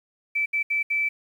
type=tone bursts at uneven times; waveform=sine; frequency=2318 Hz; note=D7; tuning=23 cents flat; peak=-21 dBFS; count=4; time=0.35-0.46 / 0.53-0.63 / 0.7-0.83 / 0.9-1.09 s; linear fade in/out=10 ms; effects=9-bit